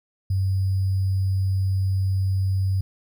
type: tone with sample-and-hold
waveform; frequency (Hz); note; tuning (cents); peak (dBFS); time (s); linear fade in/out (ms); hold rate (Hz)
sine; 95.5; G2; -45; -19; 0.3-2.81; 5; 4900
effects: none